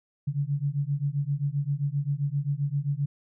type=beating tone pair; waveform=sine; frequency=138.8 / 146.4 Hz; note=C#3 / D3; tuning=+3 / -5 cents; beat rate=7.6 Hz; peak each=-28 dBFS; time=0.27-3.06 s; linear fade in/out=10 ms; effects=none